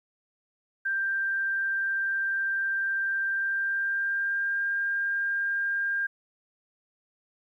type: tone with pitch glide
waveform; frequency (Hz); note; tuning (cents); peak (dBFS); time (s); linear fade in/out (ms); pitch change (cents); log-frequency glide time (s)
sine; 1579 to 1602.9; G6 to G6; +12 to +38; -25; 0.85-6.07; 10; +26; 3.28-4.66
effects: 11-bit